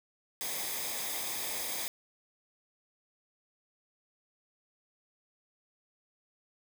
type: noise with comb filter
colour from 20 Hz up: white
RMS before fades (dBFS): -36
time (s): 0.41-1.88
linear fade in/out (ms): 0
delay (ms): 0.7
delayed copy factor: -0.6
effects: none